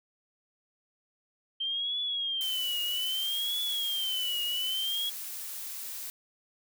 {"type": "tone with vibrato", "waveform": "sine", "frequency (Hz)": 3136, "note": "G7", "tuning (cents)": 0, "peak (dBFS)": -29, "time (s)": [1.6, 5.1], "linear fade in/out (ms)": 10, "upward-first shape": "triangle", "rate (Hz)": 0.62, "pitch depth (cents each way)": 160}
{"type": "noise", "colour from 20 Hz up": "blue", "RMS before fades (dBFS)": -39, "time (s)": [2.41, 6.1], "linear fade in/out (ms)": 0}
{"effects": []}